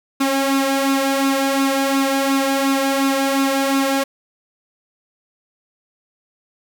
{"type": "tone with flanger", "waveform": "sawtooth", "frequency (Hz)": 272.4, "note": "C#4", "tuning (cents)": -30, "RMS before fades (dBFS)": -18, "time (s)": [0.2, 4.04], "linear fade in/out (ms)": 10, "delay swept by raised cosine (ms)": [0.77, 2.47], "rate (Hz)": 2.8, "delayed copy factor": 0.6, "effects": []}